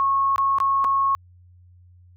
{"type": "tone with dropouts", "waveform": "sine", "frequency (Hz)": 1095, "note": "C#6", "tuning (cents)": -22, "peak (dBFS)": -17, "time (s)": [0, 1.15], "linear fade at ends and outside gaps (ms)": 0, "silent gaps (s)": [[0.36, 0.381], [0.585, 0.602], [0.843, 0.847]], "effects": ["added 89 Hz sine -48 dBFS peak until 2.16 s"]}